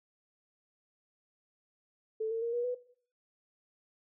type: tone with pitch steps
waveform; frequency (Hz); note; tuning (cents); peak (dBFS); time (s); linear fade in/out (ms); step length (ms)
sine; 440 / 453.2 / 466.7 / 480.7 / 495; A4 / A#4 / A#4 / B4 / B4; 0 / -49 / +2 / -47 / +4; -30; 2.2-2.75; 10; 110
effects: noise-tail reverb RT60 0.5 s tail -17 dB re dry